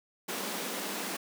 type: high-pass noise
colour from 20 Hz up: pink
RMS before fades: -36 dBFS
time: 0.28-1.17 s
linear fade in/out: 10 ms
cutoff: 180 Hz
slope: 96 dB/octave
effects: none